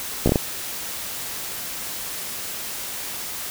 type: slowing click train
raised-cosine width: 2 ms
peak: -4 dBFS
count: 5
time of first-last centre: 0.26-0.358 s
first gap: 14 ms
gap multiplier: 1.39
effects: white hiss -31 dBFS RMS until 3.5 s